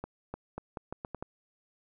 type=accelerating click train; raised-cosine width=1 ms; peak=-23 dBFS; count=8; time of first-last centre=0.04-1.225 s; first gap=300 ms; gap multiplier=0.8; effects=none